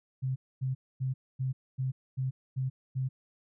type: tone bursts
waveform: sine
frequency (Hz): 130.81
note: C3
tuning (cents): 0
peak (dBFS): -28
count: 8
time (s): 0.22-3.09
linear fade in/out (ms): 20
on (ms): 140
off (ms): 250
effects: none